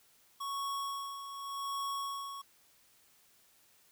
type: tone with tremolo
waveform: square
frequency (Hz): 1108.7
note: C#6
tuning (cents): 0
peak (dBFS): -35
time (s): 0.4-2.42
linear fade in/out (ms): 10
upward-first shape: sine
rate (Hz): 0.86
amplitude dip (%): 60
effects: white hiss -66 dBFS RMS until 3.91 s